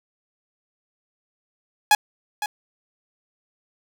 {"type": "tone with echo", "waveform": "sawtooth", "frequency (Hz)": 837, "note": "G#5", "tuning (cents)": 13, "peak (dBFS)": -8, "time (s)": [1.91, 1.95], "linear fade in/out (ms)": 2, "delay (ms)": 510, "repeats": 1, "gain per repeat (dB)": -12, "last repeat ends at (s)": 2.46, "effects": []}